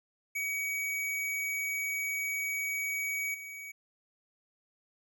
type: tone with level steps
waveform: square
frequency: 2262 Hz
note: C#7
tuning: 34 cents sharp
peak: -32 / -42 dBFS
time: 0.35-3.72 s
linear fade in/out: 10 ms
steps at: 3.34 s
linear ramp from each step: 5 ms
effects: none